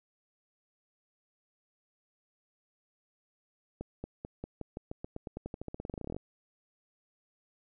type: accelerating click train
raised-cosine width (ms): 2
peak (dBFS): -25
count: 28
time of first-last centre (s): 3.81-6.165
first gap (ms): 230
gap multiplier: 0.91
effects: none